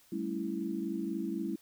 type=chord; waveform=sine; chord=A dominant seventh; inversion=third; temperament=equal; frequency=196 / 220 / 277.2 / 329.6 Hz; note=G3 / A3 / C#4 / E4; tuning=0 / 0 / 0 / 0 cents; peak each=-38 / -39 / -40 / -36 dBFS; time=0.12-1.56 s; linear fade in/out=5 ms; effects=white hiss -63 dBFS RMS until 1.61 s